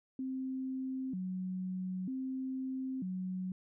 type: tone with vibrato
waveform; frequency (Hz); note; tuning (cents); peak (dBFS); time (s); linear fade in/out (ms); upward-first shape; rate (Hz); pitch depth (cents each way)
sine; 220.2; A3; +2; -35; 0.19-3.52; 2; square; 0.53; 300
effects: none